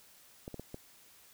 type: clicks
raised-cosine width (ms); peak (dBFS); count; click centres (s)
2; -28; 4; 0.479 / 0.543 / 0.596 / 0.744
effects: white hiss -60 dBFS RMS until 1.33 s